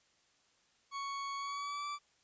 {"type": "tone with pitch glide", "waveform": "40% pulse", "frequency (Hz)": [1112, 1162.6], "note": ["C#6", "D6"], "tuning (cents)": [5, -18], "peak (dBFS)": -37, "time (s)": [0.91, 1.99], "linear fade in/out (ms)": 50, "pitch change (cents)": 77, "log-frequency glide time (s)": [1.37, 1.87], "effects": ["white hiss -71 dBFS RMS until 2.23 s", "resampled to 16000 Hz"]}